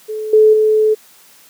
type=tone with level steps; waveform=sine; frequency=432 Hz; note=A4; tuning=32 cents flat; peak=-20 / -5 / -9 dBFS; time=0.08-0.95 s; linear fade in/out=20 ms; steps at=0.33 / 0.53 s; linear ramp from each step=5 ms; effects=white hiss -46 dBFS RMS until 1.49 s + high-pass 150 Hz 12 dB/octave